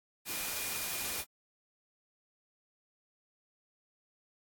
sine tone in noise, 2432 Hz, D#7, 40 cents flat, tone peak -46 dBFS, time 0.25-1.25 s, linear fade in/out 50 ms, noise white, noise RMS -37 dBFS, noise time 0.25-1.25 s, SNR -12 dB, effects AAC 64 kbps

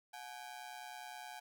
sawtooth ring-modulated tone, 789 Hz, G5, 11 cents sharp, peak -40 dBFS, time 0.13-1.4 s, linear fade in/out 10 ms, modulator 64.8 Hz, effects none

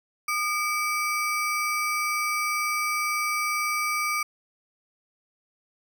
square ring-modulated tone, 1760 Hz, A6, in tune, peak -22 dBFS, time 0.28-4.23 s, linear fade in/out 5 ms, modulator 541 Hz, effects none

